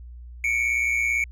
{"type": "tone pair together", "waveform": "triangle", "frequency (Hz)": [2217, 2335], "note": ["C#7", "D7"], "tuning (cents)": [0, -11], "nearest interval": "minor second", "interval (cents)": 89, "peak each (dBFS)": [-21, -23], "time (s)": [0.44, 1.24], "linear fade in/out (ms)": 2, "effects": ["added 60 Hz sine -38 dBFS peak until 1.31 s"]}